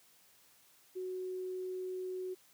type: tone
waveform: sine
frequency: 370 Hz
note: F#4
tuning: in tune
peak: -37 dBFS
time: 0.95-2.35 s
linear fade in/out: 20 ms
effects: white hiss -65 dBFS RMS until 2.53 s + high-pass 80 Hz 12 dB/octave